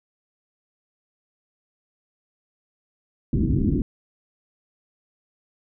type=low-pass noise; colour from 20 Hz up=white; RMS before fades=-21 dBFS; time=3.33-3.82 s; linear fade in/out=2 ms; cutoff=320 Hz; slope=48 dB/octave; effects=none